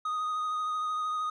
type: tone with vibrato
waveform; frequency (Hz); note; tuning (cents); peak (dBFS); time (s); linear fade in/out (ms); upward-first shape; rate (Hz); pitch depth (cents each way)
triangle; 1244.5; D#6; 0; -27; 0.05-1.3; 5; sine; 13; 19
effects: resampled to 22050 Hz